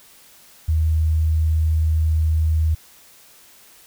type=tone; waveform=sine; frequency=79.1 Hz; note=D#2; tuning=29 cents sharp; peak=-15 dBFS; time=0.68-2.75 s; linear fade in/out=10 ms; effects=white hiss -49 dBFS RMS until 3.86 s